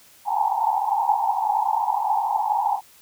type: band-pass noise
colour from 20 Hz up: white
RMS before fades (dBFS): -22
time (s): 0.25-2.81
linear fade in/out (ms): 50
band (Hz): 790 to 910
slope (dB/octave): 96
effects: white hiss -52 dBFS RMS until 3.01 s